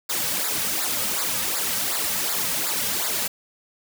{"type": "noise with flanger", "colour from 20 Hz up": "white", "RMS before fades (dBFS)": -25, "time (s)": [0.09, 3.28], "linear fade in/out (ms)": 10, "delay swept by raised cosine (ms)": [0.33, 2.93], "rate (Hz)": 2.7, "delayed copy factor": -0.85, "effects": []}